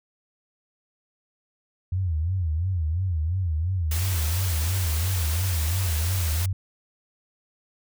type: tone with vibrato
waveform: sine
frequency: 85.5 Hz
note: F2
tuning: 36 cents flat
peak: -22 dBFS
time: 1.92-6.53 s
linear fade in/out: 5 ms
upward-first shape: sine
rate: 2.9 Hz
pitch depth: 190 cents each way
type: noise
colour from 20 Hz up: white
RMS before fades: -32 dBFS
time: 3.91-6.46 s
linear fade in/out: 5 ms
effects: none